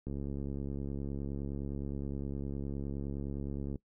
click train, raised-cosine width 3 ms, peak -26 dBFS, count 258, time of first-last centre 0.07-3.757 s, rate 69.7 Hz, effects noise-tail reverb RT60 0.1 s tail -20 dB re dry

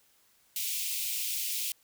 white high-pass noise, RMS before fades -33 dBFS, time 0.56-1.72 s, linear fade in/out 2 ms, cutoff 2300 Hz, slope 48 dB/octave, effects white hiss -66 dBFS RMS until 1.83 s

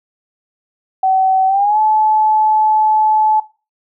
sine tone with pitch glide, 760 to 863 Hz, F#5 to A5, +46 to -34 cents, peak -10 dBFS, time 1.03-3.4 s, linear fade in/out 5 ms, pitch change +220 cents, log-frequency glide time 1.47-1.79 s, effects noise-tail reverb RT60 0.3 s tail -18 dB re dry

